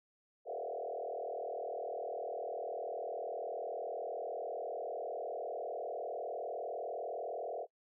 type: tone with frequency modulation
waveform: sine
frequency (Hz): 577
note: D5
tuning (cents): -31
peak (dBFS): -37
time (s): 0.45-7.67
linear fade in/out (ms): 50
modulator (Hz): 39.9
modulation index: 3.7
effects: noise-tail reverb RT60 0.1 s tail -24 dB re dry